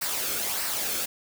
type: noise with flanger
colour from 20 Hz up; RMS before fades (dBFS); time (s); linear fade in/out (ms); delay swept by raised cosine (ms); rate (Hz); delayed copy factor
white; -29; 0.01-1.06; 10; 0.29 to 1.06; 1.6; -0.5
effects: none